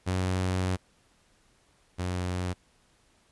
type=tone pair in turn; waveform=sawtooth; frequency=92.5 / 90.34 Hz; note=F#2 / F#2; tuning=0 / -41 cents; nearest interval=unison; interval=41 cents; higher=first; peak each=-22 / -25 dBFS; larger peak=first; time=0.06-0.77 / 1.98-2.54 s; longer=first; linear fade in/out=20 ms; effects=pink hiss -65 dBFS RMS until 3.31 s + resampled to 24000 Hz